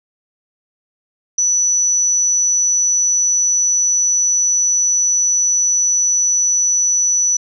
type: tone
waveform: sine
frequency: 5940 Hz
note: F#8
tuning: 6 cents sharp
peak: -12 dBFS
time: 1.38-7.37 s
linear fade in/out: 5 ms
effects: none